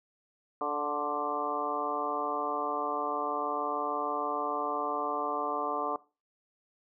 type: harmonic tone with a mistuned harmonic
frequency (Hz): 146.6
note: D3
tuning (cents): -3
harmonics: 2 / 3 / 4 / 5 / 6 / 7 / 8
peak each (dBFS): -40 / -37 / -38 / -36 / -39 / -36 / -35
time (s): 0.61-5.96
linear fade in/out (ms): 2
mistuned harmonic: 7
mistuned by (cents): +34
effects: noise-tail reverb RT60 0.3 s tail -20 dB re dry